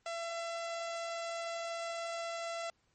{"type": "tone", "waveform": "sawtooth", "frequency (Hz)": 673, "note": "E5", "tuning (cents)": 36, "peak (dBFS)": -33, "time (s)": [0.06, 2.7], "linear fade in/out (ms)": 2, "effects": ["pink hiss -75 dBFS RMS until 2.94 s", "MP3 32 kbps"]}